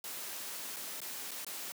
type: noise with dropouts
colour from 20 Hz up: white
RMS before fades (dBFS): -42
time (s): 0.04-1.72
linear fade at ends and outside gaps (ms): 1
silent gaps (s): 0.762-0.766 / 1.003-1.016 / 1.309-1.315 / 1.447-1.466
effects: high-pass 200 Hz 12 dB/octave